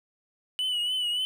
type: tone with vibrato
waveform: triangle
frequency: 2960 Hz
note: F#7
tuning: in tune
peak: -24 dBFS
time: 0.59-1.25 s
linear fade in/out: 0 ms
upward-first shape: triangle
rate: 3.5 Hz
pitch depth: 61 cents each way
effects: none